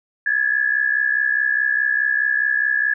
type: tone pair together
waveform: sine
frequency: 1664 / 1728.8 Hz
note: G#6 / A6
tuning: +3 / -31 cents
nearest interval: minor second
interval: 66 cents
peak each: -19 dBFS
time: 0.26-2.94 s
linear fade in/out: 5 ms
effects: none